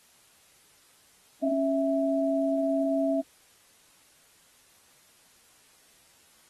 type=tone pair together; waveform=sine; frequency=275 / 657.5 Hz; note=C#4 / E5; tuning=-14 / -5 cents; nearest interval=octave + minor third; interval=1509 cents; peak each=-26 dBFS; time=1.42-3.22 s; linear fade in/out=20 ms; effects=white hiss -60 dBFS RMS until 6.49 s + AAC 32 kbps